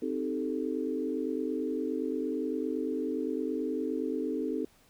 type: chord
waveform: sine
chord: A half-diminished seventh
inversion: first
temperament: equal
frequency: 261.6 / 311.1 / 392 / 440 Hz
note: C4 / Eb4 / G4 / A4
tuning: 0 / 0 / 0 / 0 cents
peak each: -34 / -34 / -38 / -35 dBFS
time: 0.02-4.65 s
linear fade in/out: 5 ms
effects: pink hiss -63 dBFS RMS until 4.89 s